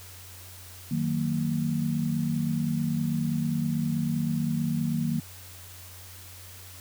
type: chord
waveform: sine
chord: D# minor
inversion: none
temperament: equal with one note detuned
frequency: 155.56 / 185 / 231.1 Hz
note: D#3 / F#3 / A#3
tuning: 0 / 0 / -15 cents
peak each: -28 / -32 / -28 dBFS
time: 0.91-5.2 s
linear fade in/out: 5 ms
effects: added 91 Hz sine -47 dBFS peak until 6.8 s + white hiss -47 dBFS RMS until 6.8 s